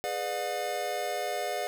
square chord, G# diminished seventh, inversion none, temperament just, 415.3 / 498.4 / 598 / 717.6 Hz, G#4 / B4 / D5 / F5, 0 / +16 / +31 / +47 cents, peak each -39 / -39 / -36 / -34 dBFS, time 0.04-1.67 s, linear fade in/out 0 ms, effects none

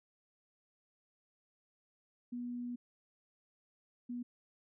sine tone bursts at uneven times, 243.2 Hz, B3, 26 cents flat, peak -38 dBFS, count 2, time 2.32-2.76 / 4.09-4.23 s, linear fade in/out 10 ms, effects none

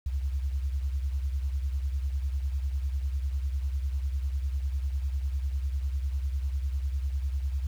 sine beating tone pair, 66.6 / 76.6 Hz, C2 / D#2, +31 / -27 cents, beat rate 10 Hz, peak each -27 / -34 dBFS, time 0.06-7.67 s, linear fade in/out 5 ms, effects tanh soft clip ceiling -20 dBFS + 9-bit

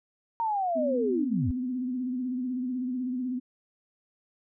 sine linear sweep, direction down, 934 to 73.2 Hz, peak -25 dBFS, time 0.4-1.51 s, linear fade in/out 0 ms
sine tone with vibrato, 252.4 Hz, B3, 38 cents sharp, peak -28 dBFS, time 0.75-3.4 s, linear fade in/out 20 ms, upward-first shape sine, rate 16 Hz, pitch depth 55 cents each way
effects none

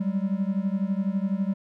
triangle beating tone pair, 189.7 / 201.7 Hz, F#3 / G3, +43 / +50 cents, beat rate 12 Hz, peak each -24 / -25 dBFS, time 0-1.54 s, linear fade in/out 10 ms, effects none

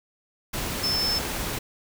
sine tone in noise, 5274 Hz, E8, in tune, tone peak -23 dBFS, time 0.83-1.19 s, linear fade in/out 10 ms, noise pink, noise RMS -30 dBFS, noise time 0.53-1.59 s, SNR +4 dB, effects none

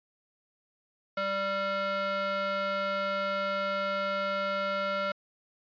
square ring-modulated tone, 392 Hz, G4, in tune, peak -26 dBFS, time 1.17-5.12 s, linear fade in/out 5 ms, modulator 980 Hz, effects resampled to 11025 Hz

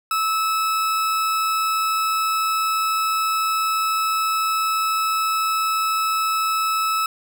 40% pulse tone, 1303 Hz, E6, 20 cents flat, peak -18 dBFS, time 0.11-7.06 s, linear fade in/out 2 ms, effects none

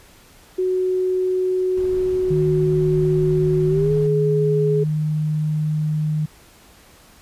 sine tone with pitch glide, 370 to 420.1 Hz, F#4 to G#4, 0 to +20 cents, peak -17 dBFS, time 0.58-4.84 s, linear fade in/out 10 ms, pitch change +220 cents, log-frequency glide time 3.68-3.92 s
brown noise, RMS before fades -34 dBFS, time 1.77-4.07 s, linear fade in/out 5 ms
sine tone, 153.4 Hz, D#3, 24 cents flat, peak -18 dBFS, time 2.3-6.26 s, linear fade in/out 10 ms
effects pink hiss -49 dBFS RMS until 7.21 s + resampled to 32000 Hz

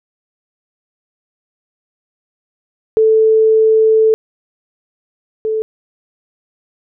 sine tone pair in turn, 440 / 437.7 Hz, A4 / A4, 0 / -9 cents, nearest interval unison, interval 9 cents, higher first, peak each -7 / -14 dBFS, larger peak first, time 2.97-4.14 / 5.45-5.62 s, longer first, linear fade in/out 0 ms, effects none

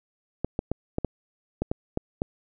clicks, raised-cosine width 2 ms, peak -12 dBFS, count 9, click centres 0.446 / 0.591 / 0.716 / 0.984 / 1.047 / 1.62 / 1.715 / 1.974 / 2.219 s, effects none

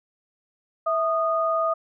sine tone pair together, 654 / 1233.2 Hz, E5 / D#6, -14 / -16 cents, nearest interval major seventh, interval 1098 cents, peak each -23 dBFS, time 0.86-1.74 s, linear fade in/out 10 ms, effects none

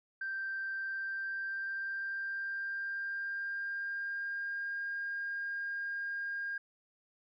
sine tone with pitch glide, 1568 to 1613.9 Hz, G6 to G6, 0 to +50 cents, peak -34 dBFS, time 0.21-6.58 s, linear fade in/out 5 ms, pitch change +50 cents, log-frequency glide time 0.74-4.81 s, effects tanh soft clip ceiling -30 dBFS

